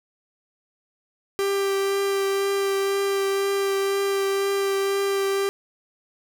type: tone with vibrato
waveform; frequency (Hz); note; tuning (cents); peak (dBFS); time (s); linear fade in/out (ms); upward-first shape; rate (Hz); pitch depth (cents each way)
45% pulse; 393.9; G4; +8; -21; 1.39-5.49; 0; triangle; 2; 12
effects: none